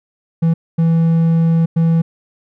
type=tone bursts at uneven times; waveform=triangle; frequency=164.81 Hz; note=E3; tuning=in tune; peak=-8 dBFS; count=3; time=0.42-0.54 / 0.78-1.66 / 1.76-2.02 s; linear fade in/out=10 ms; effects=none